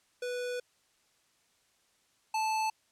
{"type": "tone pair in turn", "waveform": "square", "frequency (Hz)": [492.7, 875.4], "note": ["B4", "A5"], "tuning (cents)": [-4, -9], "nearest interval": "minor seventh", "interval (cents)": 995, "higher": "second", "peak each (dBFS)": [-34, -29], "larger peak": "second", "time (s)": [[0.22, 0.6], [2.34, 2.7]], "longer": "first", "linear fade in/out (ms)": 5, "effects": ["white hiss -70 dBFS RMS until 2.91 s", "low-pass 9000 Hz 12 dB/octave"]}